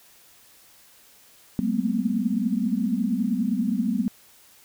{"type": "tone cluster", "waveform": "sine", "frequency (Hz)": [190.9, 210.3, 225.2, 235.6, 254.7], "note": ["G3", "G#3", "A3", "A#3", "C4"], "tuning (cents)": [-46, 22, 40, 19, -46], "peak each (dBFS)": -28, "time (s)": [1.59, 4.08], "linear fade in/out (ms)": 0, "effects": ["white hiss -54 dBFS RMS until 4.64 s"]}